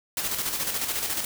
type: noise with tremolo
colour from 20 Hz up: white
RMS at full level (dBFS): -27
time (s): 0.17-1.25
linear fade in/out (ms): 2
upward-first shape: square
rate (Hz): 14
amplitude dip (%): 45
effects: none